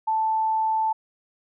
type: tone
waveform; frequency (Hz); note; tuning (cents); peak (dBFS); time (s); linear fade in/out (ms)
sine; 880; A5; 0; -20; 0.07-0.93; 10
effects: none